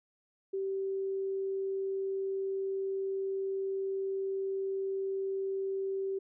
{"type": "tone", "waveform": "sine", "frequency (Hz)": 387.5, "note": "G4", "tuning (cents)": -20, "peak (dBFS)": -31, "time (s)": [0.53, 6.19], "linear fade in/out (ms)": 10, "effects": []}